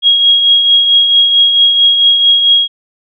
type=tone with tremolo; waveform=sine; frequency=3289 Hz; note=G#7; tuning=18 cents flat; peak=-3 dBFS; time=0.02-2.68 s; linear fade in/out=50 ms; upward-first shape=triangle; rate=4.5 Hz; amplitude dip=50%; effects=none